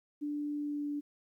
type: tone with pitch glide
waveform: sine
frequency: 293.7 to 291.2 Hz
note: D4 to D4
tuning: 0 to -15 cents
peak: -33 dBFS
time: 0.21-1.01 s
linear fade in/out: 20 ms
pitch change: -15 cents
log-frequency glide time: 0.56-0.88 s
effects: 12-bit